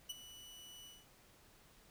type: tone with ADSR envelope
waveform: sawtooth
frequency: 2960 Hz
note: F#7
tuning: in tune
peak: -36 dBFS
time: 0.09-1.07 s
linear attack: 11 ms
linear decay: 26 ms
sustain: -14 dB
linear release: 210 ms
effects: pink hiss -65 dBFS RMS until 1.9 s